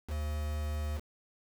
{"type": "tone with quantisation", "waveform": "triangle", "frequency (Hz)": 75.4, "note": "D2", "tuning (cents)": 46, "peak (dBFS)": -30, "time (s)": [0.07, 1.01], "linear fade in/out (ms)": 50, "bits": 7, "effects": []}